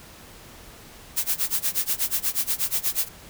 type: noise with tremolo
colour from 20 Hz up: blue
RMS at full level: -22 dBFS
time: 1.16-3.09 s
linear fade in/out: 20 ms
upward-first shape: sine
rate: 8.3 Hz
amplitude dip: 95%
effects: pink hiss -46 dBFS RMS until 3.29 s